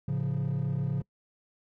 triangle chord, A augmented, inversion none, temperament equal, 110 / 138.59 / 174.61 Hz, A2 / C#3 / E#3, 0 / 0 / 0 cents, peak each -32 / -26 / -31 dBFS, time 0.08-1.02 s, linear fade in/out 5 ms, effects noise-tail reverb RT60 0.1 s tail -25 dB re dry + tanh soft clip ceiling -21 dBFS

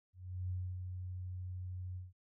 sine tone with ADSR envelope, 91.3 Hz, F#2, 23 cents flat, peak -35 dBFS, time 0.13-2.13 s, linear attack 370 ms, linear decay 270 ms, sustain -5 dB, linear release 170 ms, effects none

